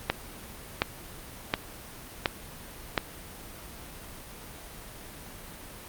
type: click train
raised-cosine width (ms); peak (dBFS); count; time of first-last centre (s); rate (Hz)
0.3; -6; 5; 0.1-2.978; 1.39
effects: pink hiss -44 dBFS RMS until 5.88 s + Opus 32 kbps